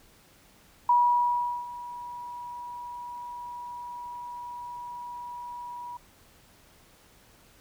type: tone with ADSR envelope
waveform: sine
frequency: 968 Hz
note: B5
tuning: 35 cents flat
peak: -17 dBFS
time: 0.89-5.97 s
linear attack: 4 ms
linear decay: 760 ms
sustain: -19 dB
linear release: 3 ms
effects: pink hiss -58 dBFS RMS until 7.6 s